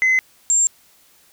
sine tone pair in turn, 2045 / 7398 Hz, C7 / A#8, -40 / -14 cents, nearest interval octave + minor seventh, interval 2226 cents, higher second, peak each -11 dBFS, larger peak neither, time 0.02-0.19 / 0.5-0.67 s, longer neither, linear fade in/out 0 ms, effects tanh soft clip ceiling -11 dBFS + white hiss -54 dBFS RMS until 1.32 s

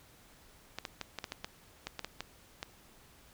clicks, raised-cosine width 0.2 ms, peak -20 dBFS, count 12, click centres 0.786 / 0.852 / 1.013 / 1.187 / 1.242 / 1.321 / 1.445 / 1.87 / 1.993 / 2.046 / 2.206 / 2.629 s, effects pink hiss -60 dBFS RMS until 3.33 s

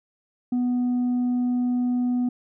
sine tone with tanh clipping, 246.8 Hz, B3, 1 cent flat, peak -21 dBFS, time 0.52-2.29 s, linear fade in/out 5 ms, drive 2 dB, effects none

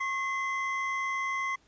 triangle tone pair together, 1087 / 2052 Hz, C#6 / C7, -34 / -34 cents, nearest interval major seventh, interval 1100 cents, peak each -30 / -30 dBFS, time 0-1.56 s, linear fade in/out 10 ms, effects pink hiss -65 dBFS RMS until 1.67 s + resampled to 16000 Hz

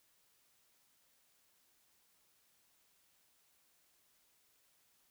silence, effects white hiss -73 dBFS RMS until 5.1 s

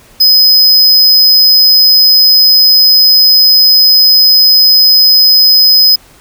square tone, 5040 Hz, D#8, 21 cents sharp, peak -3 dBFS, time 0.2-5.96 s, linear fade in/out 10 ms, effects pink hiss -41 dBFS RMS until 6.2 s

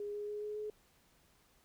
sine tone with pitch steps, 411.6 / 414.7 / 417.8 / 421 / 424.2 Hz, G#4 / G#4 / G#4 / G#4 / G#4, -16 / -3 / +10 / +24 / +37 cents, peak -38 dBFS, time 0-0.7 s, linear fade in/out 2 ms, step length 140 ms, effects pink hiss -69 dBFS RMS until 1.64 s

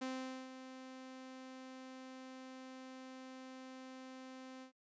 sawtooth tone with ADSR envelope, 260 Hz, C4, 11 cents flat, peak -35 dBFS, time 0.01-4.72 s, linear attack 11 ms, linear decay 460 ms, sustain -11 dB, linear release 98 ms, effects noise-tail reverb RT60 0.1 s tail -22 dB re dry + resampled to 16000 Hz

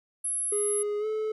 sine tone, 10910 Hz, F9, 42 cents flat, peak -27 dBFS, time 0.24-0.83 s, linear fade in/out 10 ms
triangle tone with pitch glide, 415.3 to 433.2 Hz, G#4 to A4, 0 to -27 cents, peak -25 dBFS, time 0.52-1.32 s, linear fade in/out 5 ms, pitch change +73 cents, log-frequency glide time 0.99-1.06 s
effects none

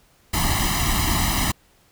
pink noise with comb filter, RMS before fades -21 dBFS, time 0.33-1.52 s, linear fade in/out 10 ms, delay 1 ms, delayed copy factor +0.9, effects pink hiss -58 dBFS RMS until 1.91 s

